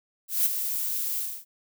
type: noise with ADSR envelope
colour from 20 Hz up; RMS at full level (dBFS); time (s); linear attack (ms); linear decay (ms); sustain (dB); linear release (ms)
violet; -21; 0.28-1.45; 180; 12; -8; 270
effects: none